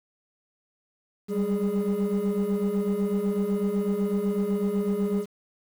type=tone cluster; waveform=triangle; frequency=193.1 / 201.1 / 414.4 Hz; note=G3 / G3 / G#4; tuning=-26 / +44 / -4 cents; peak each=-25 dBFS; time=1.28-5.26 s; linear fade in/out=50 ms; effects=tanh soft clip ceiling -16 dBFS + 8-bit